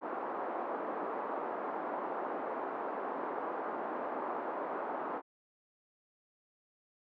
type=band-pass noise; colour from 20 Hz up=white; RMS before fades=-38 dBFS; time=0.01-5.22 s; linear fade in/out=50 ms; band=280 to 1100 Hz; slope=24 dB/octave; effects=none